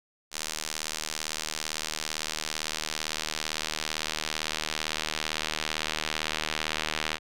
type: tone with band-pass filter sweep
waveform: sawtooth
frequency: 77.78 Hz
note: D#2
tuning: in tune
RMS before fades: -33 dBFS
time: 0.31-7.19 s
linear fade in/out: 50 ms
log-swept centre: 6400 to 3000 Hz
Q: 1
effects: none